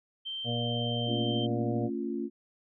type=tone; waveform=sine; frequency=3130 Hz; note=G7; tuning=3 cents flat; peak=-34 dBFS; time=0.25-1.47 s; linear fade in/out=20 ms
type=harmonic tone; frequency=118.6 Hz; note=A#2; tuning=30 cents sharp; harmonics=1 / 2 / 4 / 5 / 6; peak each=-32 / -35 / -38 / -39 / -40 dBFS; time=0.44-1.9 s; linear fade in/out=50 ms
type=chord; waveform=sine; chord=A augmented; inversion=none; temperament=equal with one note detuned; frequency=224.6 / 277.2 / 349.2 Hz; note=A3 / C#4 / E#4; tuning=+36 / 0 / 0 cents; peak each=-35 dBFS; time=1.06-2.3 s; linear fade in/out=50 ms
effects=none